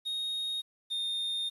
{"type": "tone pair in turn", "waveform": "triangle", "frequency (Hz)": [3729, 3654], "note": ["A#7", "A#7"], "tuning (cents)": [0, -35], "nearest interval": "unison", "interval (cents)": 35, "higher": "first", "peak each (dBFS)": [-30, -29], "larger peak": "second", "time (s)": [[0.05, 0.62], [0.9, 1.5]], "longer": "second", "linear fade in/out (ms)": 20, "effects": ["resampled to 32000 Hz", "10-bit"]}